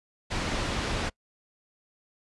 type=low-pass noise; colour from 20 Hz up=pink; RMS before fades=-30 dBFS; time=0.3-1.1 s; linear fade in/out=20 ms; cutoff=4900 Hz; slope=12 dB/octave; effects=noise-tail reverb RT60 0.1 s tail -25 dB re dry + resampled to 24000 Hz